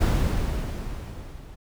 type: noise with level ramp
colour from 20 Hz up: brown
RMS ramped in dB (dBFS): -19 to -43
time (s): 0-1.56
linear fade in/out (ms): 20
effects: none